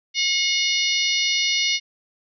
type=harmonic tone; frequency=723 Hz; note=F#5; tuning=40 cents flat; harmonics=3 / 4 / 5 / 6 / 7 / 8; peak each=-24 / -25 / -26 / -27 / -27 / -28 dBFS; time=0.14-1.8 s; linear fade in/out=50 ms; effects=none